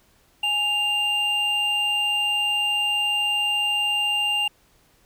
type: tone pair together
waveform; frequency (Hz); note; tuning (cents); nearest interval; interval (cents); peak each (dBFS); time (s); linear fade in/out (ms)
triangle; 830.6 / 2794; G#5 / F7; 0 / 0; octave + major sixth; 2100; -28 / -19; 0.43-4.48; 5
effects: pink hiss -60 dBFS RMS until 5.05 s